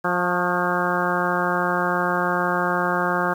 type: harmonic tone with a mistuned harmonic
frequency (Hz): 177.4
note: F3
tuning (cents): +27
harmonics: 1 / 2 / 3 / 4 / 5 / 6 / 7 / 8 / 9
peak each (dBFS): -28 / -28 / -28 / -28 / -28 / -28 / -28 / -28 / -28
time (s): 0.04-3.34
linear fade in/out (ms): 10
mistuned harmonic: 6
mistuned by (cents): +43
effects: 8-bit